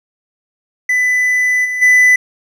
triangle tone with level steps, 1997 Hz, B6, 19 cents sharp, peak -9 / -15 / -4 dBFS, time 0.89-2.16 s, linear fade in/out 5 ms, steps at 1.64 / 1.81 s, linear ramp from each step 20 ms, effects none

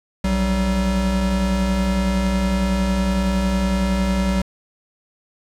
square tone pair together, 59.98 / 190.8 Hz, B1 / G3, -50 / -47 cents, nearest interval octave + minor sixth, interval 2003 cents, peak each -22 / -20 dBFS, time 0.24-4.42 s, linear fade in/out 5 ms, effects low-pass 9000 Hz 12 dB/octave + 7-bit

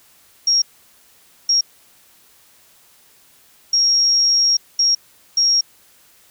sine tone bursts at uneven times, 5588 Hz, F8, in tune, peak -12 dBFS, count 5, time 0.47-0.62 / 1.49-1.61 / 3.73-4.57 / 4.79-4.95 / 5.37-5.61 s, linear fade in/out 5 ms, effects white hiss -52 dBFS RMS until 6.3 s

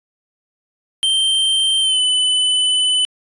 square tone with pitch glide, 3136 to 3007 Hz, G7 to F#7, 0 to +27 cents, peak -14 dBFS, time 1.03-3.05 s, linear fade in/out 0 ms, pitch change -73 cents, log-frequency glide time 1.81-2 s, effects resampled to 24000 Hz

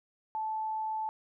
sine tone, 873 Hz, A5, 14 cents flat, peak -31 dBFS, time 0.35-1.09 s, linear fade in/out 0 ms, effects none

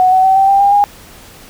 sine tone with pitch steps, 740 / 752.1 / 764.3 / 776.8 / 789.5 / 802.3 / 815.4 Hz, F#5 / F#5 / G5 / G5 / G5 / G5 / G#5, 0 / +28 / -44 / -16 / +12 / +40 / -32 cents, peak -6 dBFS, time 0-0.84 s, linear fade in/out 0 ms, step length 120 ms, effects pink hiss -38 dBFS RMS until 1.49 s

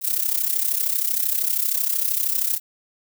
violet noise with amplitude modulation, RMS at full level -19 dBFS, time 0.01-2.6 s, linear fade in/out 50 ms, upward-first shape sine, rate 32.9 Hz, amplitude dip 75%, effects none

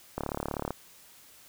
click train, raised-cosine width 1 ms, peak -17 dBFS, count 20, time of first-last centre 0.18-0.706 s, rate 36.1 Hz, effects white hiss -55 dBFS RMS until 1.48 s

